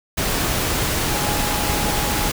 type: tone in noise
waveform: sine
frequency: 832 Hz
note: G#5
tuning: 3 cents sharp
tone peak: -28 dBFS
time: 1.07-2.29 s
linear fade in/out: 10 ms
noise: pink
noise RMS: -21 dBFS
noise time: 0.17-2.32 s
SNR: -10 dB
effects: none